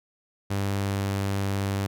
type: tone with pitch glide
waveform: sawtooth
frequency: 99.3 to 98.61 Hz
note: G2 to G2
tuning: +23 to +11 cents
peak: -21 dBFS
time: 0.5-1.87 s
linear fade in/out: 10 ms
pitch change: -12 cents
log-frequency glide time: 0.64-1.17 s
effects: none